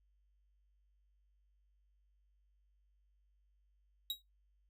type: tone with exponential decay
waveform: 45% pulse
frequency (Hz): 3823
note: A#7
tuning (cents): +43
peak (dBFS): -33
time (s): 4.1-4.22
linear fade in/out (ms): 2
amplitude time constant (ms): 24
effects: noise-tail reverb RT60 0.2 s tail -21 dB re dry + added 50 Hz sine -70 dBFS peak until 4.69 s